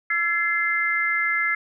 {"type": "tone cluster", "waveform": "sine", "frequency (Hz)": [1340, 1706, 2079], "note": ["E6", "G#6", "C7"], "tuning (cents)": [28, 46, -12], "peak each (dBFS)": [-28, -25, -22], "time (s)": [0.1, 1.55], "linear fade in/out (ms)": 5, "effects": []}